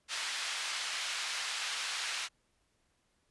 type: band-pass noise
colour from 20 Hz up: white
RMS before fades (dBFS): -37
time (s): 0.08-2.29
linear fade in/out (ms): 50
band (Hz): 1200 to 4500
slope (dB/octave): 12
effects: pink hiss -75 dBFS RMS until 3.3 s + resampled to 24000 Hz